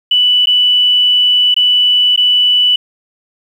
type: tone with dropouts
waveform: sine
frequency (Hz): 2970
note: F#7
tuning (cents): +6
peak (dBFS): -7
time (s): 0.11-2.76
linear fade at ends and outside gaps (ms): 5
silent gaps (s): 0.458-0.47 / 1.543-1.564 / 2.162-2.175
effects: 7-bit

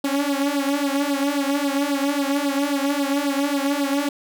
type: tone with flanger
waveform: sawtooth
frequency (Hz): 281.5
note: C#4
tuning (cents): +27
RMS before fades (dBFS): -22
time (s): 0.04-4.09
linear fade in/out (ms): 5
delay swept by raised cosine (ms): 0.22 to 3.92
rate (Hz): 3.7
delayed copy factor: +0.95
effects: none

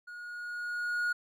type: tone with level ramp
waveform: triangle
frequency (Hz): 1443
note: F#6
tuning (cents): -44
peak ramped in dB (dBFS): -41 to -25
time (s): 0.07-1.13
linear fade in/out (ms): 10
effects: none

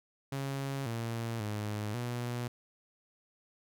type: tone with pitch steps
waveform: sawtooth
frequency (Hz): 137.2 / 115.3 / 105.4 / 121.1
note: C#3 / A#2 / G#2 / B2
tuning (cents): -17 / -19 / +26 / -34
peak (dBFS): -30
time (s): 0.32-2.48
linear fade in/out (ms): 5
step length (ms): 540
effects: none

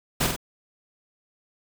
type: noise with echo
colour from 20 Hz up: pink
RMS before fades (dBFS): -23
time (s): 0.2-0.27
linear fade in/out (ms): 10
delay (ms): 47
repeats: 2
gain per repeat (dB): -4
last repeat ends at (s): 0.364
effects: none

